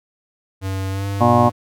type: tone with pitch glide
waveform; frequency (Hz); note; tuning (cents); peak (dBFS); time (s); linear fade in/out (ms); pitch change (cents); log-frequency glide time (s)
square; 95.9 to 99.34; G2 to G2; -37 to +24; -22; 0.61-1.52; 50; +61; 0.9-1.06
type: harmonic tone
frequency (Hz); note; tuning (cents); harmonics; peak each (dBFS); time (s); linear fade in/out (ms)
120.1; B2; -48; 1 / 2 / 3 / 5 / 6 / 7 / 8 / 9; -19 / -17 / -23 / -18 / -18 / -21 / -23 / -19; 1.2-1.5; 20
effects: none